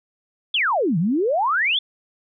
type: exponential two-way sweep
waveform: sine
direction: down then up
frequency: 3586 to 151.9 to 3586 Hz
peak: -17 dBFS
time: 0.54-1.79 s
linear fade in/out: 5 ms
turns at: 0.98 s
effects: none